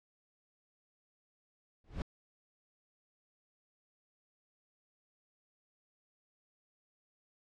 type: noise with exponential growth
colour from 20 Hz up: brown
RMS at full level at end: -31 dBFS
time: 1.84-2.02 s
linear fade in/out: 2 ms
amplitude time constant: 39 ms
effects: low-pass 5000 Hz 12 dB/octave